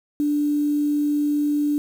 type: tone with quantisation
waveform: sine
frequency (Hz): 293.7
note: D4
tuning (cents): 0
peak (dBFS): -18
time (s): 0.2-1.78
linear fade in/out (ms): 0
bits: 7
effects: none